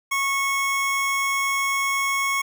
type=tone pair together; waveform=square; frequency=1098 / 2196 Hz; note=C#6 / C#7; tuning=-17 / -17 cents; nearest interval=octave; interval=1200 cents; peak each=-25 / -24 dBFS; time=0.11-2.42 s; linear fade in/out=10 ms; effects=none